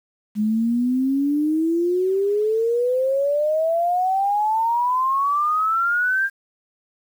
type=exponential sweep; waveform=sine; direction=up; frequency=207.7 to 1612 Hz; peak=-17 dBFS; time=0.35-6.3 s; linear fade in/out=50 ms; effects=8-bit

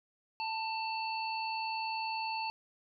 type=harmonic tone; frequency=890 Hz; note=A5; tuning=20 cents sharp; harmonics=1 / 3 / 5; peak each=-35 / -40 / -42 dBFS; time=0.4-2.5 s; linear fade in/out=0 ms; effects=none

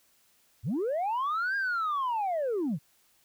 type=linear two-way sweep; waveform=sine; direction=up then down; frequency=82.41 to 1630 to 124.7 Hz; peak=-25 dBFS; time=0.63-2.79 s; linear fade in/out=50 ms; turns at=1.56 s; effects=tanh soft clip ceiling -25 dBFS + white hiss -66 dBFS RMS until 3.24 s

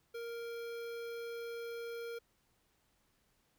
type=tone with notch filter; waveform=square; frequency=466.6 Hz; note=A#4; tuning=2 cents sharp; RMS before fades=-43 dBFS; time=0.14-2.19 s; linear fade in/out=10 ms; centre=7800 Hz; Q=1; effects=pink hiss -75 dBFS RMS until 3.58 s

